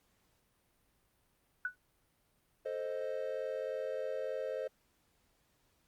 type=tone with exponential decay; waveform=sine; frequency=1480 Hz; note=F#6; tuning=in tune; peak=-29 dBFS; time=1.65-1.76 s; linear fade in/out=2 ms; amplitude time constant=22 ms
type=chord; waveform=triangle; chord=A diminished; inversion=none; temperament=equal; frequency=440 / 523.3 / 622.3 Hz; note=A4 / C5 / Eb5; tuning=0 / 0 / 0 cents; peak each=-40 / -36 / -39 dBFS; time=2.65-4.68 s; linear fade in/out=10 ms
effects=pink hiss -74 dBFS RMS until 5.87 s + Opus 48 kbps